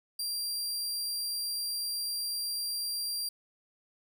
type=tone; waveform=sawtooth; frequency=4742 Hz; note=D8; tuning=16 cents sharp; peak=-29 dBFS; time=0.19-3.29 s; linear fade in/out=5 ms; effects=none